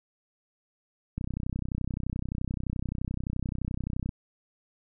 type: click train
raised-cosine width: 5 ms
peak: -19 dBFS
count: 93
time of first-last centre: 1.18-4.091 s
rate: 31.6 Hz
effects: none